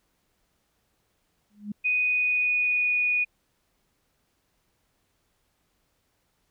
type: tone with exponential growth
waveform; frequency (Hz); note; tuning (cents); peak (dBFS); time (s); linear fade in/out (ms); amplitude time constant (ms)
sine; 207.4; G#3; -2; -27; 1.5-1.72; 5; 47
type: tone with pitch glide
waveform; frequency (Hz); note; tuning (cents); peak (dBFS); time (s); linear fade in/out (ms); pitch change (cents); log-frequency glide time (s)
sine; 2489 to 2465; D#7 to D#7; 0 to -17; -21; 1.84-3.25; 20; -17; 2-2.93
effects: pink hiss -72 dBFS RMS until 6.5 s